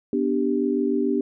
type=chord; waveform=sine; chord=G major; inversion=first; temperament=equal; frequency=246.9 / 293.7 / 392 Hz; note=B3 / D4 / G4; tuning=0 / 0 / 0 cents; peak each=-24 dBFS; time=0.13-1.21 s; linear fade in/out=2 ms; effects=none